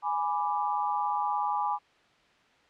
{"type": "chord", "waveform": "sine", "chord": "G# diminished", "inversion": "none", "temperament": "equal", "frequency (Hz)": [830.6, 987.8, 1174.7], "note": ["G#5", "B5", "D6"], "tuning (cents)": [0, 0, 0], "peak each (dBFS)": [-29, -31, -33], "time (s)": [0.02, 1.79], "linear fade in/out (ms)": 50, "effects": ["white hiss -62 dBFS RMS until 2.69 s", "low-pass 3000 Hz 12 dB/octave"]}